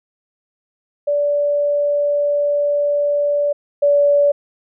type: tone pair in turn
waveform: sine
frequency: 580 / 575.3 Hz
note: D5 / D5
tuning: -22 / -36 cents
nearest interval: unison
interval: 14 cents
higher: first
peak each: -14 / -10 dBFS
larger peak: second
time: 1.07-3.53 / 3.82-4.32 s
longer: first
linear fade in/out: 10 ms
effects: none